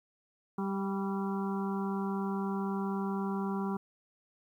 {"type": "harmonic tone with a mistuned harmonic", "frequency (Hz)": 196, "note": "G3", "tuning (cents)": 0, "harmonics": [1, 2, 4, 5, 6, 7], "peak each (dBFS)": [-32, -38, -43, -42, -45, -47], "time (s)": [0.58, 3.77], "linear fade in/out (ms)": 5, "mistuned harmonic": 6, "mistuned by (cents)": -28, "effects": ["11-bit"]}